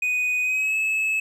triangle tone with pitch glide, 2489 to 2593 Hz, D#7 to E7, 0 to -29 cents, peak -19 dBFS, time 0.02-1.2 s, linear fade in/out 5 ms, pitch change +71 cents, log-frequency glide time 0.42-0.76 s, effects none

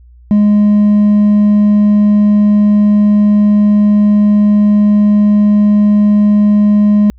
sine tone with hard clipping, 207.7 Hz, G#3, in tune, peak -6 dBFS, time 0.31-7.1 s, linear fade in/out 0 ms, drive 2 dB, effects added 60 Hz sine -37 dBFS peak until 7.18 s

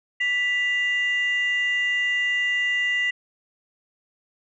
sine tone pair together, 1975.5 / 2803 Hz, B6 / F7, 0 / +6 cents, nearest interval tritone, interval 606 cents, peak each -20 / -27 dBFS, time 0.2-3.11 s, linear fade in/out 10 ms, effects tanh soft clip ceiling -15 dBFS

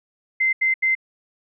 sine tone bursts, 2075 Hz, C7, 15 cents flat, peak -16 dBFS, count 3, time 0.4-0.952 s, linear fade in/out 10 ms, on 130 ms, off 81 ms, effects none

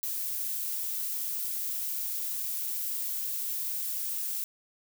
violet noise, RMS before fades -33 dBFS, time 0.03-4.44 s, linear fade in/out 0 ms, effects none

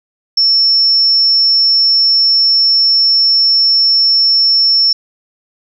sine tone, 5400 Hz, E8, 41 cents sharp, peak -7 dBFS, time 0.37-4.93 s, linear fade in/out 5 ms, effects 8-bit

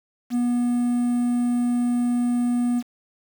triangle tone with quantisation, 242.4 Hz, B3, 32 cents flat, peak -17 dBFS, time 0.3-2.83 s, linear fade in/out 50 ms, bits 7, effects none

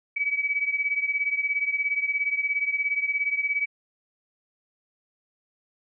sine beating tone pair, 2277 / 2294 Hz, C#7 / D7, +46 / -41 cents, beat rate 17 Hz, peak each -25 / -28 dBFS, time 0.16-3.66 s, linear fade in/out 10 ms, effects none

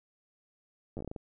slowing click train, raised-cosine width 2 ms, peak -26 dBFS, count 9, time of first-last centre 0.97-1.162 s, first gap 9 ms, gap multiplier 1.27, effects none

